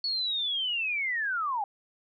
sine linear sweep, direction down, 4435 to 783 Hz, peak -27 dBFS, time 0.04-1.64 s, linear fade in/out 2 ms, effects none

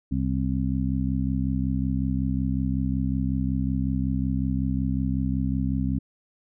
harmonic tone, 65.41 Hz, C2, in tune, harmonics 1 / 2 / 3 / 4, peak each -28 / -28 / -28 / -28 dBFS, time 0.11-5.99 s, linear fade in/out 10 ms, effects none

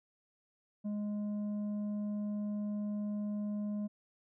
triangle tone with tanh clipping, 207.7 Hz, G#3, in tune, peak -35 dBFS, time 0.84-3.88 s, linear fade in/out 20 ms, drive 10 dB, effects none

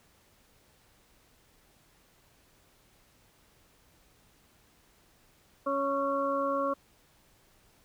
harmonic tone with a mistuned harmonic, 277.2 Hz, C#4, in tune, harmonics 1 / 2 / 4 / 5, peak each -35 / -30 / -31 / -39 dBFS, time 5.66-6.74 s, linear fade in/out 10 ms, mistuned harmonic 5, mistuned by -27 cents, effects pink hiss -64 dBFS RMS until 7.84 s

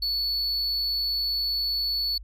triangle tone, 4435 Hz, C#8, in tune, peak -23 dBFS, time 0.02-2.18 s, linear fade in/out 5 ms, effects added 50 Hz sine -40 dBFS peak until 2.23 s

